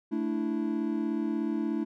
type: chord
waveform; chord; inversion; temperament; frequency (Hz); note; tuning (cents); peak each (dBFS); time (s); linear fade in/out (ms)
triangle; A suspended fourth; none; just; 220 / 293.3 / 330; A3 / D4 / E4; 0 / -2 / +2; -30; 0.11-1.85; 20
effects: none